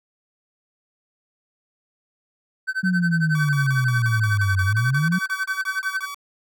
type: tone with tremolo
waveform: triangle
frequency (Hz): 1531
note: G6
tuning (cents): -41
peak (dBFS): -18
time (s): 2.67-6.06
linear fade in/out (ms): 20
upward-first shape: sine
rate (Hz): 11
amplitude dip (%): 100
type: exponential two-way sweep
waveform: sine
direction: down then up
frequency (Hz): 188.1 to 93.2 to 188.1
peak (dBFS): -18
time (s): 2.83-5.19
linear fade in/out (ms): 10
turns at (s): 4.63
type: tone bursts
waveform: sawtooth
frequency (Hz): 1140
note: C#6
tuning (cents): +48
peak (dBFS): -27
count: 16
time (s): 3.35-6.145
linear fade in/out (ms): 2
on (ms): 140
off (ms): 37
effects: none